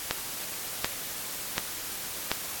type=click train; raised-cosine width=0.2 ms; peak=-7 dBFS; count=4; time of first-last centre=0.11-2.316 s; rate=1.36 Hz; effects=white hiss -36 dBFS RMS until 2.6 s + AAC 64 kbps